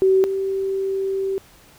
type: tone pair in turn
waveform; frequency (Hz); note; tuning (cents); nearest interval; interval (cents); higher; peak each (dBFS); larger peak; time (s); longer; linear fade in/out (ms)
sine; 380.8 / 387.2; F#4 / G4; +50 / -21; unison; 29; second; -12 / -20; first; 0.02-0.24 / 0.24-1.38; second; 0
effects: pink hiss -50 dBFS RMS until 1.78 s